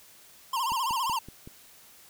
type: tone with vibrato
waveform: square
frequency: 987.8 Hz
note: B5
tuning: in tune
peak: -27 dBFS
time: 0.53-1.19 s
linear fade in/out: 5 ms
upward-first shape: sine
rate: 15 Hz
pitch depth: 160 cents each way
type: click train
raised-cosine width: 3 ms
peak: -30 dBFS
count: 5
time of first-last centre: 0.72-1.475 s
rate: 5.3 Hz
effects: white hiss -54 dBFS RMS until 2.09 s